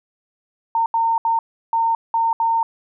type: tone bursts at uneven times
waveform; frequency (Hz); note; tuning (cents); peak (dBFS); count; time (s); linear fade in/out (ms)
sine; 913; A#5; -36; -15; 6; 0.75-0.86 / 0.94-1.18 / 1.25-1.39 / 1.73-1.95 / 2.14-2.33 / 2.4-2.63; 2
effects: none